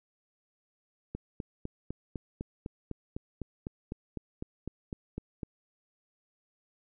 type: click train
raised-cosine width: 3 ms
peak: -23 dBFS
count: 18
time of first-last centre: 1.15-5.432 s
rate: 3.97 Hz
effects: none